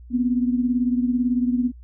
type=beating tone pair; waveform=sine; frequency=243.9 / 261.9 Hz; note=B3 / C4; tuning=-21 / +2 cents; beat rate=18 Hz; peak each=-19 / -25 dBFS; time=0.1-1.72 s; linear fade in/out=50 ms; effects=added 60 Hz sine -40 dBFS peak until 1.83 s